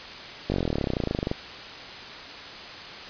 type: slowing click train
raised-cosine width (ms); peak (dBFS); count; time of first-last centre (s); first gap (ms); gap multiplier
2; -12; 28; 0.5-1.314; 20; 1.03
effects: white hiss -39 dBFS RMS until 3.09 s + resampled to 11025 Hz